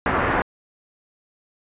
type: low-pass noise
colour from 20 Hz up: white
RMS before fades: -21 dBFS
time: 0.06-0.42 s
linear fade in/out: 2 ms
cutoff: 1700 Hz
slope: 24 dB/octave
effects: resampled to 8000 Hz